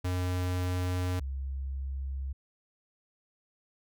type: tone pair in turn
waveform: square / sine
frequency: 90.5 / 67.28 Hz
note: F#2 / C2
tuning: -38 / +49 cents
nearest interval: perfect fourth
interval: 513 cents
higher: first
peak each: -29 / -32 dBFS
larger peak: first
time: 0.04-1.2 / 1.2-2.33 s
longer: first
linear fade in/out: 10 ms
effects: none